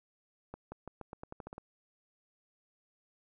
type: accelerating click train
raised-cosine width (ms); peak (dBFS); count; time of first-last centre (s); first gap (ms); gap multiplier
1; -29; 11; 0.54-1.581; 180; 0.87
effects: none